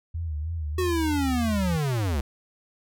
sine tone with vibrato, 79.2 Hz, D#2, 31 cents sharp, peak -27 dBFS, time 0.14-1.77 s, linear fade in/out 10 ms, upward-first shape sine, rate 3.2 Hz, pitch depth 110 cents each way
square linear sweep, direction down, 372.3 to 64.2 Hz, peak -24 dBFS, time 0.78-2.21 s, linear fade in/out 5 ms
effects none

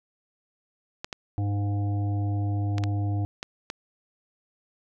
clicks, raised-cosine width 0.2 ms, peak -15 dBFS, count 6, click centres 1.045 / 1.128 / 2.782 / 2.838 / 3.429 / 3.701 s
harmonic tone, 101.6 Hz, G#2, 38 cents flat, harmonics 1 / 3 / 5 / 7 / 8, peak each -24 / -34 / -47 / -40 / -50 dBFS, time 1.38-3.25 s, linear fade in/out 0 ms
effects none

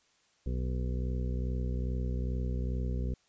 harmonic tone, 62.4 Hz, B1, 19 cents sharp, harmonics 1 / 2 / 3 / 4 / 6 / 7 / 8, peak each -31 / -37 / -41 / -43 / -47 / -48 / -49 dBFS, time 0.46-3.14 s, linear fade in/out 5 ms, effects white hiss -69 dBFS RMS until 3.28 s + resampled to 16000 Hz

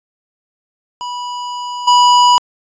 square tone with level steps, 980 Hz, B5, 14 cents flat, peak -22 / -7 dBFS, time 1.01-2.38 s, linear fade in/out 0 ms, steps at 1.87 s, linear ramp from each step 10 ms, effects resampled to 16000 Hz

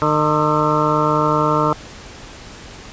harmonic tone with a mistuned harmonic, 152 Hz, D#3, 40 cents flat, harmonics 1 / 2 / 3 / 4 / 6 / 7 / 8 / 9, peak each -22 / -22 / -22 / -22 / -22 / -22 / -22 / -22 dBFS, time 0.02-1.73 s, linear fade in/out 0 ms, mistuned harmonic 9, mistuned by -52 cents, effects pink hiss -37 dBFS RMS until 2.92 s + resampled to 16000 Hz

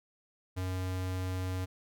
square tone, 92.5 Hz, F#2, in tune, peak -33 dBFS, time 0.56-1.66 s, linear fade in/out 20 ms, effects none

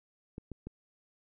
clicks, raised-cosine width 3 ms, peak -28 dBFS, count 3, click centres 0.381 / 0.517 / 0.67 s, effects none

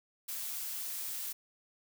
blue noise, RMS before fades -39 dBFS, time 0.28-1.33 s, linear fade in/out 10 ms, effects none

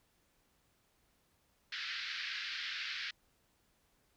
pink band-pass noise, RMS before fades -41 dBFS, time 1.72-3.11 s, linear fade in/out 5 ms, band 1500 to 4900 Hz, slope 48 dB/octave, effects pink hiss -74 dBFS RMS until 4.16 s

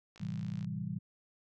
click train, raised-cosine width 0.2 ms, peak -37 dBFS, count 28, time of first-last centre 0.16-0.646 s, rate 55.6 Hz
sine chord, A minor seventh, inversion none, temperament equal, 110 / 130.81 / 164.81 / 196 Hz, A2 / C3 / E3 / G3, 0 / 0 / 0 / 0 cents, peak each -43 / -42 / -39 / -40 dBFS, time 0.2-0.99 s, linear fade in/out 10 ms
effects none

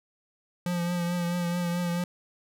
square tone with vibrato, 174.5 Hz, F3, 1 cent flat, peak -27 dBFS, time 0.66-2.04 s, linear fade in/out 2 ms, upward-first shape triangle, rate 4.6 Hz, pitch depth 35 cents each way, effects none

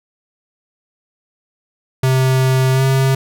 square tone with pitch glide, 130.81 to 133.64 Hz, C3 to C3, 0 to +37 cents, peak -12 dBFS, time 2.03-3.15 s, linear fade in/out 5 ms, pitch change +37 cents, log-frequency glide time 2.72-2.83 s, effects none

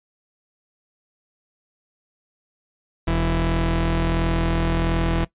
sawtooth tone pair together, 41.42 / 165.7 Hz, E1 / E3, +9 / +9 cents, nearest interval 2 octaves, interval 2400 cents, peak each -17 dBFS, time 3.07-5.25 s, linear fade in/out 10 ms, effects noise-tail reverb RT60 0.1 s tail -18 dB re dry + resampled to 8000 Hz

